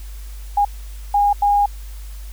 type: tone bursts at uneven times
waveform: sine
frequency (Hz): 816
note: G#5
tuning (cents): -31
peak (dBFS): -12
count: 3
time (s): 0.57-0.65 / 1.14-1.33 / 1.42-1.66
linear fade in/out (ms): 5
effects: added 50 Hz sine -30 dBFS peak until 2.32 s + white hiss -46 dBFS RMS until 2.32 s